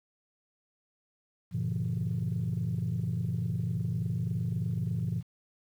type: chord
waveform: sine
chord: G diminished seventh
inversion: none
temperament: just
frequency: 98 / 117.6 / 141.12 / 169.34 Hz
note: G2 / Bb2 / Db3 / Fb3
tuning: 0 / +16 / +31 / +47 cents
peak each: -35 / -31 / -36 / -32 dBFS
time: 1.51-5.23 s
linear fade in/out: 50 ms
effects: tanh soft clip ceiling -23 dBFS + 10-bit